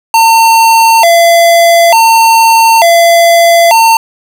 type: tone with vibrato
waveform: square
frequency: 784 Hz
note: G5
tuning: in tune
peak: -3 dBFS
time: 0.14-3.97 s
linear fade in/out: 2 ms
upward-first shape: square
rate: 0.56 Hz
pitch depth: 250 cents each way
effects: none